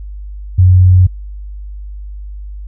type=tone; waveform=sine; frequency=91.6 Hz; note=F#2; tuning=17 cents flat; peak=-3 dBFS; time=0.58-1.07 s; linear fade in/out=10 ms; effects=added 50 Hz sine -24 dBFS peak until 2.67 s